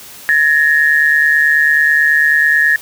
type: tone pair together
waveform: sine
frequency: 1698 / 1847.2 Hz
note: G#6 / A#6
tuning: +38 / -16 cents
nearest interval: minor second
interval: 146 cents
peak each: -11 dBFS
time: 0.29-2.76 s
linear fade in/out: 0 ms
effects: white hiss -35 dBFS RMS until 2.81 s